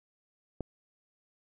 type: click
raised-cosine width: 2 ms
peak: -21 dBFS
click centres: 0.607 s
effects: none